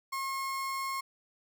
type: tone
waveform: 35% pulse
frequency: 1079 Hz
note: C#6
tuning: 47 cents flat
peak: -31 dBFS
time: 0.12-1.01 s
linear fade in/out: 10 ms
effects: none